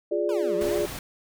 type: chord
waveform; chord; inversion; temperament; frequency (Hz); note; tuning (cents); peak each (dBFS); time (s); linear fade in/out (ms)
sine; D diminished; first; equal; 349.2 / 415.3 / 587.3; F4 / Ab4 / D5; 0 / 0 / 0; -27; 0.11-0.86; 10
type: exponential two-way sweep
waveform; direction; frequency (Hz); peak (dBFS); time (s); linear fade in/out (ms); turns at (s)
25% pulse; down then up; 523.3 to 171.9 to 413.9; -31; 0.29-0.78; 2; 0.56
type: noise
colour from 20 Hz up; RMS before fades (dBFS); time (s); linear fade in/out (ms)
pink; -36; 0.61-0.99; 2
effects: none